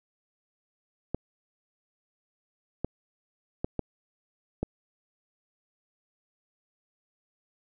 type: clicks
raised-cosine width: 2 ms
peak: -15 dBFS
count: 5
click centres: 1.146 / 2.846 / 3.645 / 3.793 / 4.63 s
effects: none